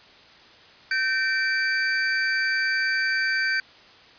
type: tone cluster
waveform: sine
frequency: 1547 / 1817 / 2330 / 4627 Hz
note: G6 / A#6 / D7 / D8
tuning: -23 / -45 / -14 / -27 cents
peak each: -23 / -30 / -29 / -30 dBFS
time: 0.91-3.6 s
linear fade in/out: 2 ms
effects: white hiss -50 dBFS RMS until 4.18 s + resampled to 11025 Hz